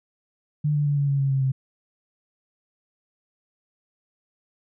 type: tone with pitch steps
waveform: sine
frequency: 149.2 / 146.72 / 144.28 / 141.89 / 139.53 / 137.21 / 134.93 / 132.69 Hz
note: D3 / D3 / D3 / C#3 / C#3 / C#3 / C#3 / C3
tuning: +28 / -1 / -30 / +41 / +12 / -17 / -46 / +25 cents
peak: -19 dBFS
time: 0.64-1.52 s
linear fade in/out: 10 ms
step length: 110 ms
effects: none